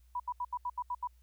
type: tone bursts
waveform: sine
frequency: 982 Hz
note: B5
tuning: 10 cents flat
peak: -32 dBFS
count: 8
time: 0.15-1.074 s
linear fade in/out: 5 ms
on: 49 ms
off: 76 ms
effects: added 60 Hz sine -59 dBFS peak until 1.22 s + white hiss -75 dBFS RMS until 1.22 s